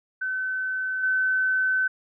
sine tone with level steps, 1522 Hz, F#6, 48 cents sharp, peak -25 / -20 dBFS, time 0.21-1.88 s, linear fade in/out 10 ms, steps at 1.03 s, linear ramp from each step 5 ms, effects none

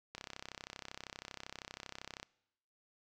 click train, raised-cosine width 0.2 ms, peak -26 dBFS, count 69, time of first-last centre 0.15-2.23 s, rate 32.7 Hz, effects noise-tail reverb RT60 0.9 s tail -24 dB re dry

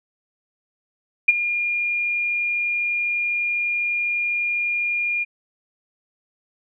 sine tone with ADSR envelope, 2416 Hz, D7, 48 cents sharp, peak -7 dBFS, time 1.28-5.25 s, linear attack 8 ms, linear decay 27 ms, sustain -13 dB, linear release 26 ms, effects none

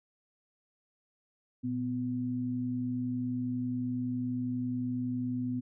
sine tone pair together, 118.5 / 250.5 Hz, A#2 / B3, +29 / +25 cents, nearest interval octave + minor second, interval 1296 cents, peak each -37 / -31 dBFS, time 1.63-5.61 s, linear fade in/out 20 ms, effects none

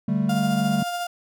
triangle chord, D suspended fourth, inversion none, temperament equal with one note detuned, 147.51 / 196 / 220 Hz, D3 / G3 / A3, +8 / 0 / 0 cents, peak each -25 / -21 / -22 dBFS, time 0.08-0.83 s, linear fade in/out 5 ms
35% pulse tone with tremolo, 702 Hz, F5, 9 cents sharp, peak -23 dBFS, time 0.29-1.07 s, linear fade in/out 5 ms, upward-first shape sine, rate 14 Hz, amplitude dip 30%
effects none

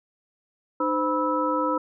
sine tone cluster, 303.4 / 515 / 980 / 1306 Hz, D#4 / C5 / B5 / E6, -44 / -28 / -14 / -17 cents, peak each -27 dBFS, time 0.8-1.78 s, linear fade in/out 5 ms, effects none

